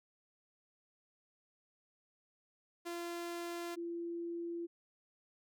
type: tone pair in turn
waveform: sawtooth / sine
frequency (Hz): 343.6 / 340.6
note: F4 / F4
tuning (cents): -28 / -43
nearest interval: unison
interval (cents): 15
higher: first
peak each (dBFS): -36 / -38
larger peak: first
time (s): 2.85-3.76 / 3.76-4.67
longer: neither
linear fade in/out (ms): 20
effects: none